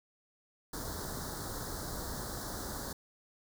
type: band-stop noise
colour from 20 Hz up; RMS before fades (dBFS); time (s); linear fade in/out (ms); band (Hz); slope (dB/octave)
pink; -40; 0.73-2.93; 5; 1700 to 3900; 48
effects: none